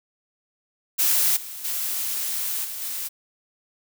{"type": "noise with level steps", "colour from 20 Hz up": "blue", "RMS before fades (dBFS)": [-20, -36, -27, -33, -30], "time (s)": [0.98, 3.09], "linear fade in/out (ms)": 20, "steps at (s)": [1.36, 1.64, 2.64, 2.81], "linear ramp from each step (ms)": 10, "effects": []}